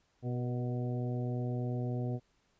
harmonic tone with a mistuned harmonic, 123.47 Hz, B2, in tune, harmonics 1 / 2 / 3 / 4 / 5 / 6, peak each -33 / -39 / -43 / -45 / -47 / -49 dBFS, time 0.22-2.2 s, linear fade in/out 50 ms, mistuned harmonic 4, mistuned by -31 cents, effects pink hiss -73 dBFS RMS until 2.59 s + resampled to 16000 Hz

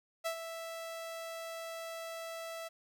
sawtooth tone with ADSR envelope, 659.3 Hz, E5, in tune, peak -28 dBFS, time 0.24-2.69 s, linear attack 23 ms, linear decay 85 ms, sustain -9 dB, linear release 19 ms, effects 11-bit

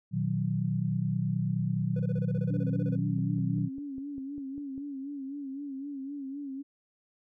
sine chord, B major, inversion none, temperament equal with one note detuned, 120.51 / 155.56 / 185 Hz, B2 / D#3 / F#3, -42 / 0 / 0 cents, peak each -31 dBFS, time 0.11-3.7 s, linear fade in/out 50 ms
triangle tone bursts, 493.9 Hz, B4, in tune, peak -35 dBFS, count 16, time 1.96-2.956 s, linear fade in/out 5 ms, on 36 ms, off 28 ms
click train, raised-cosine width 3 ms, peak -35 dBFS, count 15, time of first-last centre 1.99-4.779 s, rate 5.02 Hz
sine tone with vibrato, 277.4 Hz, C#4, 1 cent sharp, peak -35 dBFS, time 2.49-6.63 s, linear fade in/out 20 ms, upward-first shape sine, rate 3.9 Hz, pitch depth 75 cents each way
effects none

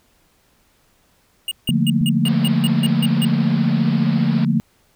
square tone bursts, 2851 Hz, F7, 35 cents sharp, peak -21 dBFS, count 10, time 1.48-3.25 s, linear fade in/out 2 ms, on 33 ms, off 160 ms
sine chord, Bb major seventh, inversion first, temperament just, 145.68 / 174.81 / 218.5 / 233.1 Hz, D3 / F3 / A3 / Bb3, -14 / +2 / -12 / 0 cents, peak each -20 dBFS, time 1.69-4.6 s, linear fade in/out 0 ms
click, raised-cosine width 5 ms, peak -20 dBFS, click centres 2.014 s
pink band-pass noise, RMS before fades -35 dBFS, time 2.25-4.45 s, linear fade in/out 2 ms, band 360 to 5000 Hz, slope 96 dB/octave
effects pink hiss -59 dBFS RMS until 4.95 s

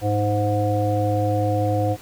harmonic tone, 103.83 Hz, G#2, in tune, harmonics 1 / 3 / 5 / 7, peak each -21 / -26 / -24 / -25 dBFS, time 0.01-1.97 s, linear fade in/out 50 ms, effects pink hiss -44 dBFS RMS until 2.01 s

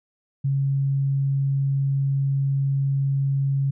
sine tone, 137.6 Hz, C#3, 12 cents flat, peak -19 dBFS, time 0.44-3.71 s, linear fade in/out 10 ms, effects none

